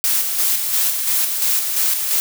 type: noise with tremolo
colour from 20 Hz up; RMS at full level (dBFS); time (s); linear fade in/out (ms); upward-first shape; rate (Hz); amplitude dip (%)
blue; -17; 0.04-2.2; 0; square; 2.9; 40
effects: none